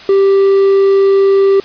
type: tone with quantisation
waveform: triangle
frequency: 392 Hz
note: G4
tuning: in tune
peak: -4 dBFS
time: 0.09-1.6 s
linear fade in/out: 2 ms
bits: 5
effects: white hiss -33 dBFS RMS until 1.64 s + resampled to 11025 Hz